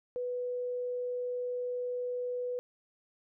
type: tone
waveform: sine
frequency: 493.9 Hz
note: B4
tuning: in tune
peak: -32 dBFS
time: 0.16-2.59 s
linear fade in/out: 0 ms
effects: none